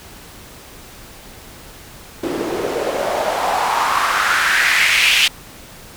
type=noise with band-pass filter sweep; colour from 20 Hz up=white; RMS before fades=-17 dBFS; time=2.23-5.28 s; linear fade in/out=5 ms; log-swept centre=310 to 2900 Hz; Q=3.3; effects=pink hiss -39 dBFS RMS until 5.96 s